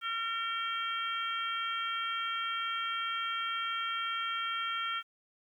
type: harmonic tone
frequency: 456.2 Hz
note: A#4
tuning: 37 cents flat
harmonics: 3 / 4 / 5 / 6 / 7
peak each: -34 / -43 / -41 / -46 / -38 dBFS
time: 0.01-5.03 s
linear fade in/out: 50 ms
effects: 11-bit